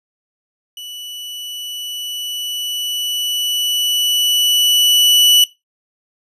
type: tone with level ramp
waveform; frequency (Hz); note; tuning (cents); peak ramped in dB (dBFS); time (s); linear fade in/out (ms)
40% pulse; 2960; F#7; 0; -28 to -6; 0.77-5.44; 2
effects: noise-tail reverb RT60 0.2 s tail -18 dB re dry + resampled to 32000 Hz